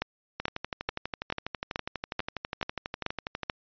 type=two click trains; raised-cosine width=0.3 ms; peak=-12 / -16 dBFS; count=9 / 38; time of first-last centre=0.02-3.498 / 0.4-3.433 s; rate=2.3 / 12.2 Hz; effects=resampled to 11025 Hz